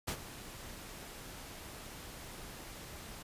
pink noise with ADSR envelope, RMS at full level -35 dBFS, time 0.07-3.23 s, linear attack 14 ms, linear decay 78 ms, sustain -13 dB, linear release 13 ms, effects resampled to 32000 Hz

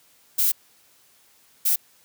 violet noise bursts at uneven times, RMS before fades -20 dBFS, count 2, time 0.38-0.52 / 1.65-1.76 s, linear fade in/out 10 ms, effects white hiss -58 dBFS RMS until 2.04 s + high-pass 80 Hz 12 dB/octave

